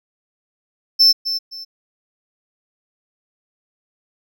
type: tone with echo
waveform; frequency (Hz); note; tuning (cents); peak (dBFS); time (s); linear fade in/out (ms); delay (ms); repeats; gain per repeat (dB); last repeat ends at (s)
triangle; 5310; E8; +12; -7; 0.99-1.13; 20; 260; 2; -11; 1.65
effects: none